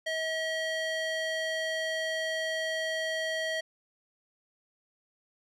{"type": "tone with band-pass filter", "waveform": "square", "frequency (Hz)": 640, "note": "D#5", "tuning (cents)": 49, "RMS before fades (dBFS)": -32, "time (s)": [0.06, 3.61], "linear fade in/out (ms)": 10, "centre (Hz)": 2300, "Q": 0.89, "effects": []}